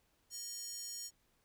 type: tone with high-pass filter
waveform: square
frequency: 619 Hz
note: D#5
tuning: 9 cents flat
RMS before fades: -45 dBFS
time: 0.3-1.11 s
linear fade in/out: 50 ms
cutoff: 6300 Hz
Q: 5.4
effects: pink hiss -75 dBFS RMS until 1.44 s